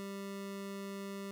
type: tone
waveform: 25% pulse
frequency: 197.6 Hz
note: G3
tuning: 14 cents sharp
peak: -37 dBFS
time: 0-1.31 s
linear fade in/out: 0 ms
effects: none